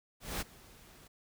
pink noise with ADSR envelope, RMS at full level -35 dBFS, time 0.2-1.08 s, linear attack 210 ms, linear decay 21 ms, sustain -22 dB, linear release 10 ms, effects none

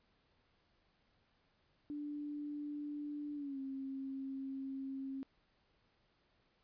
sine tone with pitch glide, 293.6 to 269.2 Hz, D4 to C4, 0 to +49 cents, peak -40 dBFS, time 1.9-5.23 s, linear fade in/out 0 ms, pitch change -151 cents, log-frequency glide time 3.35-3.59 s, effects pink hiss -75 dBFS RMS until 6.63 s + resampled to 11025 Hz

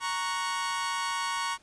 sawtooth chord, F# major, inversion first, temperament equal, 932.3 / 1108.7 / 1480 Hz, A#5 / C#6 / F#6, 0 / 0 / 0 cents, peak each -29 / -28 / -34 dBFS, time 0-1.58 s, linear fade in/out 50 ms, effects pink hiss -61 dBFS RMS until 1.62 s + resampled to 22050 Hz

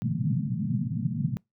pink band-pass noise, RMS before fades -28 dBFS, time 0.02-1.37 s, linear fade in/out 0 ms, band 110 to 240 Hz, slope 96 dB/octave, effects noise-tail reverb RT60 0.2 s tail -26 dB re dry

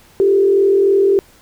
sine tone with frequency modulation, 393.1 Hz, G4, 5 cents sharp, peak -9 dBFS, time 0.2-1.19 s, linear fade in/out 0 ms, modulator 43.3 Hz, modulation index 0.63, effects pink hiss -48 dBFS RMS until 1.41 s

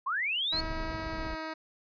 sine linear sweep, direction up, 990 to 4427 Hz, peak -28 dBFS, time 0.06-0.61 s, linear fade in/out 10 ms
10% pulse tone with pitch glide, 321 to 317.7 Hz, E4 to D#4, -46 to +36 cents, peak -27 dBFS, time 0.52-1.54 s, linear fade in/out 10 ms, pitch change -18 cents, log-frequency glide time 1.13-1.38 s
brown noise, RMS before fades -38 dBFS, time 0.52-1.36 s, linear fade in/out 20 ms
effects resampled to 11025 Hz

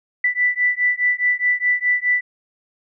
sine beating tone pair, 1975.5 / 1980.3 Hz, B6 / B6, 0 / +4 cents, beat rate 4.8 Hz, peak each -19 / -19 dBFS, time 0.24-2.21 s, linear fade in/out 5 ms, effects none

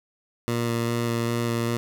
15% pulse tone with vibrato, 117.4 Hz, A#2, 13 cents sharp, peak -17 dBFS, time 0.48-1.77 s, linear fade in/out 0 ms, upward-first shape square, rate 2.5 Hz, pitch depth 11 cents each way, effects none

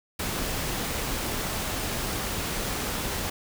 pink noise, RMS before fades -30 dBFS, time 0.19-3.3 s, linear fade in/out 5 ms, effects none

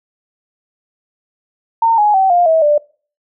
sine tone with pitch steps, 912 / 836.3 / 766.9 / 703.2 / 644.9 / 591.4 Hz, A#5 / G#5 / G5 / F5 / E5 / D5, -38 / +12 / -38 / +12 / -38 / +12 cents, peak -8 dBFS, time 1.82-2.78 s, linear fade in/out 5 ms, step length 160 ms, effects noise-tail reverb RT60 0.4 s tail -22 dB re dry

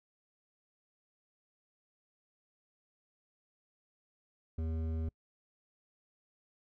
triangle tone with hard clipping, 80.5 Hz, E2, 41 cents flat, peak -35 dBFS, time 4.58-5.09 s, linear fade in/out 5 ms, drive 15 dB, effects noise-tail reverb RT60 0.1 s tail -26 dB re dry

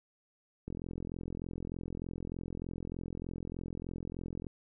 click train, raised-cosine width 3 ms, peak -27 dBFS, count 165, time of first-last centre 0.68-4.468 s, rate 43.3 Hz, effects none

